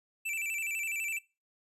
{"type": "tone with vibrato", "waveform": "square", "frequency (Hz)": 2489, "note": "D#7", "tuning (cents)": 0, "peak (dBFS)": -33, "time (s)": [0.25, 1.19], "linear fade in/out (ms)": 10, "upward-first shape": "square", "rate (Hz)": 12, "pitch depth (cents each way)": 110, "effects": ["noise-tail reverb RT60 0.3 s tail -23 dB re dry", "resampled to 32000 Hz"]}